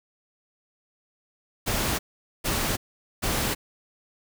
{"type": "noise bursts", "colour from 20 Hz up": "pink", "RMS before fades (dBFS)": -26, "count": 3, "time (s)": [1.66, 3.55], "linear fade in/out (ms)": 20, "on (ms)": 330, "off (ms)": 450, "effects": []}